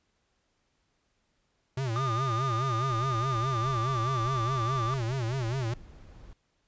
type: tone with vibrato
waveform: square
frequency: 123.47 Hz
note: B2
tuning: in tune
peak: -29 dBFS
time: 1.77-5.74 s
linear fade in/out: 5 ms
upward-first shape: sine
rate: 4.8 Hz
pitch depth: 180 cents each way
type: tone with pitch glide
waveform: triangle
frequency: 1212 to 1178.2 Hz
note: D#6 to D6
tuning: -46 to +5 cents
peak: -28 dBFS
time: 1.96-4.94 s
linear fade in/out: 0 ms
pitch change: -49 cents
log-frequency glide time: 3.21-3.89 s
type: noise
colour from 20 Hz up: brown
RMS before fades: -48 dBFS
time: 2.9-6.33 s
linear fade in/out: 0 ms
effects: pink hiss -74 dBFS RMS until 6.67 s + resampled to 16000 Hz